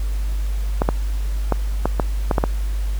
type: clicks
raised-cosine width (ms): 1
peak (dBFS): -3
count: 8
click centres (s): 0.819 / 0.889 / 1.523 / 1.856 / 1.998 / 2.312 / 2.382 / 2.439
effects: added 50 Hz sine -19 dBFS peak until 2.99 s + pink hiss -41 dBFS RMS until 2.99 s